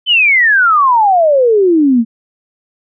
sine exponential sweep, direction down, 3100 to 220 Hz, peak -6 dBFS, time 0.06-2.05 s, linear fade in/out 50 ms, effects none

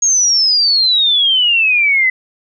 sine exponential sweep, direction down, 6620 to 2007 Hz, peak -9 dBFS, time 0.02-2.1 s, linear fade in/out 5 ms, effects none

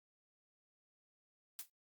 blue noise with exponential decay, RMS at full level -40 dBFS, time 1.59-1.7 s, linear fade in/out 1 ms, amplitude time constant 22 ms, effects Opus 48 kbps

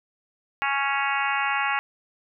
harmonic tone with a mistuned harmonic, 277.2 Hz, C#4, in tune, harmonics 3 / 4 / 5 / 6 / 7 / 8 / 9 / 10, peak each -28 / -29 / -30 / -31 / -31 / -32 / -33 / -33 dBFS, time 0.62-1.79 s, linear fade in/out 0 ms, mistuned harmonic 9, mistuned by +18 cents, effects none

